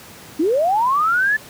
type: linear sweep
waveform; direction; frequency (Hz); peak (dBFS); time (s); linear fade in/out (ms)
sine; up; 285 to 1760; -14; 0.39-1.37; 10
effects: pink hiss -40 dBFS RMS until 1.49 s + high-pass 100 Hz 12 dB/octave